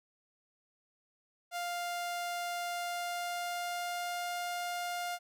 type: tone with pitch glide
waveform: sawtooth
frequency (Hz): 700 to 704.9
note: F5 to F5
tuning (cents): +4 to +16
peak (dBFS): -31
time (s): 1.51-5.19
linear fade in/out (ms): 50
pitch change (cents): +12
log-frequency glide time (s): 2.71-4.32
effects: none